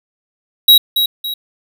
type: tone with echo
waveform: square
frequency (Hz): 3846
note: B7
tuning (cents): -47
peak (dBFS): -4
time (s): 0.68-0.78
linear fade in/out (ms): 5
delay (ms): 280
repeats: 2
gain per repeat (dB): -8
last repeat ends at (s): 1.34
effects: none